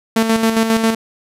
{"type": "tone with tremolo", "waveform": "sawtooth", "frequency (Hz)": 224.5, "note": "A3", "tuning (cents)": 35, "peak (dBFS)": -7, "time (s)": [0.16, 0.95], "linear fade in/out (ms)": 5, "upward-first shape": "square", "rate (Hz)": 7.4, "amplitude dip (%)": 50, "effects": ["resampled to 32000 Hz"]}